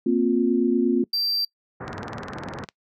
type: chord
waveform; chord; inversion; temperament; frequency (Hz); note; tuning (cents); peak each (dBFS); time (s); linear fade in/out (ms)
sine; Bb suspended second; none; equal with one note detuned; 233.1 / 261.6 / 353.5; Bb3 / C4 / F4; 0 / 0 / +21; -22; 0.06-1.04; 5
type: tone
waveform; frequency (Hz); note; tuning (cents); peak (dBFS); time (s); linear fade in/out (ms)
triangle; 4699; D8; 0; -20; 1.13-1.45; 5
type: low-pass noise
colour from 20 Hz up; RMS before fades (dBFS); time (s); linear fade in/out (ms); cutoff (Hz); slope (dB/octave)
pink; -33; 1.8-2.65; 10; 1800; 48
type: click train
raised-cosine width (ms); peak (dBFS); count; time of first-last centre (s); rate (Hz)
0.2; -20; 17; 1.88-2.688; 19.8
effects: noise-tail reverb RT60 0.1 s tail -23 dB re dry + high-pass 100 Hz 12 dB/octave